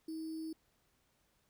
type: tone with sample-and-hold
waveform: sine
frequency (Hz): 319.2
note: D#4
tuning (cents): +44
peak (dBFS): -39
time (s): 0.08-0.53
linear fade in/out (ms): 5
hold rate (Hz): 4900
effects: pink hiss -75 dBFS RMS until 1.49 s